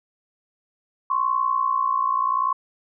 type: tone pair together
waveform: sine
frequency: 1046.5 / 1107 Hz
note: C6 / C#6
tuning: 0 / -3 cents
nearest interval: minor second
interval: 97 cents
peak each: -22 dBFS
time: 1.1-2.53 s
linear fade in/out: 5 ms
effects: none